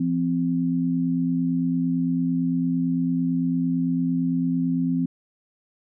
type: tone pair together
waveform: sine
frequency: 170.4 / 259.3 Hz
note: F3 / C4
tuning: -42 / -15 cents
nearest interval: perfect fifth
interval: 727 cents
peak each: -24 / -22 dBFS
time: 0-5.06 s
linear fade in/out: 5 ms
effects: none